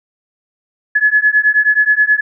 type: beating tone pair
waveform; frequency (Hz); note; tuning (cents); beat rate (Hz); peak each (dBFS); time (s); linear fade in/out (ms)
sine; 1700 / 1709.4; G#6 / G#6; +40 / +49; 9.4; -12; 0.95-2.21; 10
effects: none